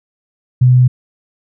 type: tone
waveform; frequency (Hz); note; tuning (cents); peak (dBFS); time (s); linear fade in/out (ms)
sine; 125.9; B2; +34; -5; 0.61-0.88; 10
effects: none